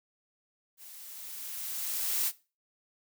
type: noise with level ramp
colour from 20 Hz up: blue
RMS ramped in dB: -50 to -28 dBFS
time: 0.77-2.32 s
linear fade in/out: 50 ms
effects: noise-tail reverb RT60 0.3 s tail -18 dB re dry